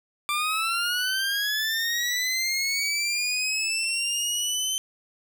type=linear sweep; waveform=20% pulse; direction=up; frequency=1174.7 to 3090 Hz; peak=-19 dBFS; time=0.29-4.78 s; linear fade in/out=0 ms; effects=none